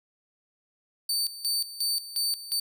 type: tone with tremolo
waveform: sawtooth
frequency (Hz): 4570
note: D8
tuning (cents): -48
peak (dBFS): -22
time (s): 1.09-2.6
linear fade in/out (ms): 5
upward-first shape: square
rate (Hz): 2.8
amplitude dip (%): 80
effects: none